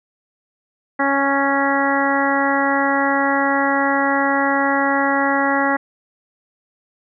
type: harmonic tone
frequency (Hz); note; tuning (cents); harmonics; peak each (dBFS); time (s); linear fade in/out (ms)
277.2; C#4; 0; 1 / 2 / 3 / 4 / 5 / 6 / 7; -21 / -23 / -21 / -24 / -25 / -24 / -23; 0.99-5.77; 10
effects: none